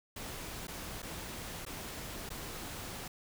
pink noise with dropouts, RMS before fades -43 dBFS, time 0.16-3.08 s, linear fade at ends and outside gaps 5 ms, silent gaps 0.671-0.68 / 1.021-1.027 / 1.652-1.663 / 2.292-2.302 s, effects none

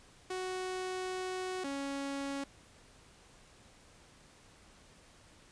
sawtooth tone pair in turn, 370.6 / 277.6 Hz, F#4 / C#4, +3 / +3 cents, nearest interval perfect fourth, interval 500 cents, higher first, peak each -32 / -32 dBFS, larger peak neither, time 0.3-1.64 / 1.64-2.44 s, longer first, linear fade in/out 5 ms, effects pink hiss -60 dBFS RMS until 5.51 s + resampled to 22050 Hz

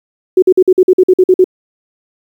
sine tone bursts, 370 Hz, F#4, in tune, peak -3 dBFS, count 11, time 0.37-1.443 s, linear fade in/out 5 ms, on 53 ms, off 49 ms, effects 7-bit

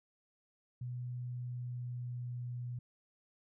sine tone with pitch glide, 123.47 to 122.33 Hz, B2 to B2, 0 to -16 cents, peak -38 dBFS, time 0.81-2.79 s, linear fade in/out 5 ms, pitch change -16 cents, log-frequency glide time 1.17-2.4 s, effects none

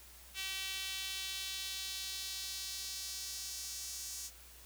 sawtooth tone with high-pass filter sweep, 383.4 Hz, G4, 38 cents flat, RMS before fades -42 dBFS, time 0.34-4.31 s, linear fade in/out 50 ms, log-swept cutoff 2800 to 6300 Hz, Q 1.8, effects added 60 Hz sine -59 dBFS peak until 4.65 s + white hiss -57 dBFS RMS until 4.65 s

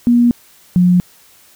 sine tone pair in turn, 239.6 / 178.89 Hz, A#3 / F3, +48 / +42 cents, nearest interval perfect fourth, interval 506 cents, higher first, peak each -7 dBFS, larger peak neither, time 0.07-0.31 / 0.76-1 s, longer neither, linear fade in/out 0 ms, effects white hiss -47 dBFS RMS until 1.55 s

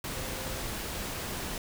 sine tone in noise, 523.3 Hz, C5, in tune, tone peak -44 dBFS, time 0.14-0.6 s, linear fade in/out 2 ms, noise pink, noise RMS -36 dBFS, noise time 0.04-1.58 s, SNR -11 dB, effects none

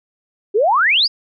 sine exponential sweep, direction up, 377.4 to 5160 Hz, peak -11 dBFS, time 0.54-1.08 s, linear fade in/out 20 ms, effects none

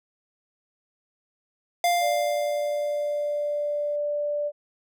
square tone with exponential decay, 698.5 Hz, F5, in tune, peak -19 dBFS, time 1.84-3.96 s, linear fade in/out 2 ms, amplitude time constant 460 ms
sine tone, 587.3 Hz, D5, in tune, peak -24 dBFS, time 2-4.52 s, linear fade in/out 50 ms
effects none

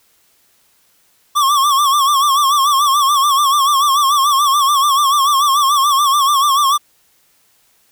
square tone with vibrato, 1128 Hz, C#6, 30 cents sharp, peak -11 dBFS, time 1.35-6.78 s, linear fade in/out 20 ms, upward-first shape sine, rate 6.9 Hz, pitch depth 100 cents each way, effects white hiss -56 dBFS RMS until 7.91 s

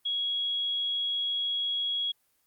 sine tone, 3322 Hz, G#7, in tune, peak -27 dBFS, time 0.05-2.12 s, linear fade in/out 10 ms, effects white hiss -71 dBFS RMS until 2.46 s + Opus 24 kbps

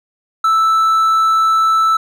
triangle tone, 1318 Hz, E6, 1 cent flat, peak -8 dBFS, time 0.44-1.97 s, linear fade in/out 5 ms, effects none

